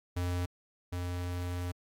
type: tone pair in turn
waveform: square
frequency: 88.8 / 88.8 Hz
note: F2 / F2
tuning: +29 / +29 cents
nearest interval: unison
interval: 0 cents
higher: neither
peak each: -31 / -34 dBFS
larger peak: first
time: 0.16-0.46 / 0.92-1.72 s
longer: second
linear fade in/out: 10 ms
effects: AAC 64 kbps